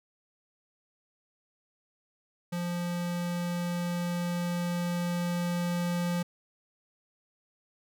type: tone with level ramp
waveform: square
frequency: 174.61 Hz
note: F3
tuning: in tune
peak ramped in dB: -31 to -28 dBFS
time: 2.52-6.23 s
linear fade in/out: 10 ms
effects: none